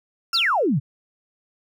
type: exponential sweep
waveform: sine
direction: down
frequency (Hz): 5588 to 116.54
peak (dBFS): -17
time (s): 0.33-0.8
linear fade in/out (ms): 20
type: tone with exponential decay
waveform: 35% pulse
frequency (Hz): 1360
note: F6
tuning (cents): -46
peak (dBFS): -23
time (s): 0.33-0.67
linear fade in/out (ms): 2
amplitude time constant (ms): 72
effects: none